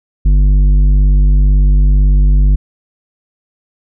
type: tone with tanh clipping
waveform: sine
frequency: 49 Hz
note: G1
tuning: in tune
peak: -7 dBFS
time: 0.25-2.56 s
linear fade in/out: 10 ms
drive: 9 dB
effects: none